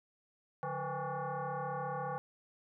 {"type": "tone with frequency modulation", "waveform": "sine", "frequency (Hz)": 145.3, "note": "D3", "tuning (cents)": -18, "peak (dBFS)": -35, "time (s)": [0.63, 2.18], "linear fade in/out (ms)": 0, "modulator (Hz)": 325, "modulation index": 3.4, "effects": []}